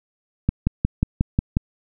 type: click train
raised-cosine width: 5 ms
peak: -5 dBFS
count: 7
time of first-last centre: 0.49-1.569 s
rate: 5.56 Hz
effects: none